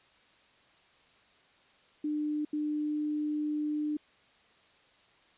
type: tone bursts at uneven times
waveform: sine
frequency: 300.2 Hz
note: D4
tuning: 38 cents sharp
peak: -29 dBFS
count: 2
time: 2.04-2.45 / 2.53-3.97 s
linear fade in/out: 5 ms
effects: white hiss -63 dBFS RMS until 5.37 s + resampled to 8000 Hz